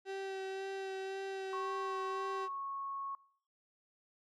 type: tone with vibrato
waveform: 35% pulse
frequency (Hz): 385.9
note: G4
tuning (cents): -27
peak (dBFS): -37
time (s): 0.05-2.49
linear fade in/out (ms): 50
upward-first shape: sine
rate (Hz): 1.9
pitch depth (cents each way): 13
type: tone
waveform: sine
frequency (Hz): 1100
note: C#6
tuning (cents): -14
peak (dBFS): -38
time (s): 1.53-3.15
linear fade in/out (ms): 2
effects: noise-tail reverb RT60 0.6 s tail -23 dB re dry + low-pass 5000 Hz 12 dB/octave